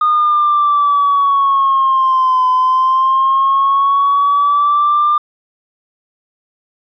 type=linear two-way sweep; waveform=triangle; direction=down then up; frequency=1229 to 1016 to 1198 Hz; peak=-6 dBFS; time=0.01-5.18 s; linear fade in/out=5 ms; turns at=2.48 s; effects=tanh soft clip ceiling -6 dBFS + resampled to 11025 Hz